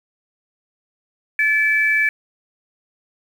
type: tone pair together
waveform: sine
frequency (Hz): 1732 / 2312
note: A6 / D7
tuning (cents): -28 / -28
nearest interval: perfect fourth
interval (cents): 500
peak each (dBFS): -17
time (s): 1.39-2.09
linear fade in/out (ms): 2
effects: 7-bit